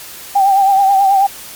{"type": "tone with vibrato", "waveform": "sine", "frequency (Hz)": 784, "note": "G5", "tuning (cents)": 0, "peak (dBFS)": -7, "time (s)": [0.35, 1.27], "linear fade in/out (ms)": 10, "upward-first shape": "triangle", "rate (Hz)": 9.3, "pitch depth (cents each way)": 57, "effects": ["white hiss -32 dBFS RMS until 1.55 s", "MP3 96 kbps"]}